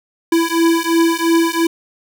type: beating tone pair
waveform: square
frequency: 330.9 / 333.8 Hz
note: E4 / E4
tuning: +7 / +22 cents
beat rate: 2.9 Hz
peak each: -16 dBFS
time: 0.32-1.67 s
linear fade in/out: 5 ms
effects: none